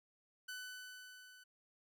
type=tone with level ramp; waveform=sawtooth; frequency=1500 Hz; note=F#6; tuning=23 cents sharp; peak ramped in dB=-40 to -55 dBFS; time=0.48-1.44 s; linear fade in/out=10 ms; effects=none